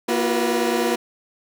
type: tone cluster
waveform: 30% pulse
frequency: 235.9 / 340.6 / 370.2 / 488.1 Hz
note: A#3 / F4 / F#4 / B4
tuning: +21 / -43 / +1 / -20 cents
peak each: -22 dBFS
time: 0.08-0.96 s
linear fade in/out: 10 ms
effects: none